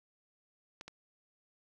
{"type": "clicks", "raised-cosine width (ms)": 0.2, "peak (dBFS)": [-27, -29], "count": 2, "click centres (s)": [0.811, 0.88], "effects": []}